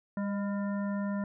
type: harmonic tone with a mistuned harmonic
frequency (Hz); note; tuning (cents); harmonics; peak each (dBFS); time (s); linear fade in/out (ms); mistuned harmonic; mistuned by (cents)
200.2; G3; +37; 1 / 3 / 5 / 7 / 9; -30 / -40 / -44 / -47 / -49; 0.17-1.24; 2; 3; +39
effects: none